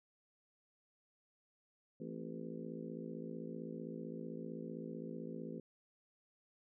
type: harmonic tone with a mistuned harmonic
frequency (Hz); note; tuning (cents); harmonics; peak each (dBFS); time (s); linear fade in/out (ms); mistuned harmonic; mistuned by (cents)
55.6; A1; +19; 3 / 4 / 5 / 6 / 7 / 8 / 9; -49 / -48 / -50 / -53 / -51 / -54 / -53; 2-5.6; 5; 5; -78
effects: none